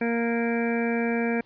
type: harmonic tone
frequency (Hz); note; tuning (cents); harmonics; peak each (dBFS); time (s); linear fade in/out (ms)
233.1; A#3; 0; 1 / 2 / 3 / 4 / 6 / 7 / 8 / 9 / 10; -25 / -28 / -34 / -40 / -42 / -35 / -41 / -45 / -34; 0.01-1.41; 5
effects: pink hiss -60 dBFS RMS until 1.45 s + resampled to 11025 Hz